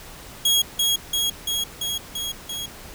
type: tone with echo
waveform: sawtooth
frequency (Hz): 3302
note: G#7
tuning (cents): -11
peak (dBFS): -13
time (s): 0.45-0.62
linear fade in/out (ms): 5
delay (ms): 340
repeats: 6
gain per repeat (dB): -2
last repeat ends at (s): 2.66
effects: pink hiss -41 dBFS RMS until 2.94 s